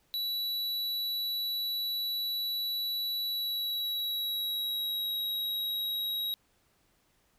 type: tone with pitch glide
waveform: square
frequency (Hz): 3935 to 3832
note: B7 to A#7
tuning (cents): -7 to +47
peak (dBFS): -31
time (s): 0.14-6.34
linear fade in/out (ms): 0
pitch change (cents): -46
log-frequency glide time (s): 3.25-5.15
effects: pink hiss -70 dBFS RMS until 7.38 s